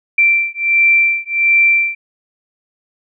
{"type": "beating tone pair", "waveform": "sine", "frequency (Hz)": [2349, 2350.4], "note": ["D7", "D7"], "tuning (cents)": [0, 1], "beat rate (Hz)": 1.4, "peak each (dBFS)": -13, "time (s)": [0.18, 1.95], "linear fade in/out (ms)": 5, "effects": []}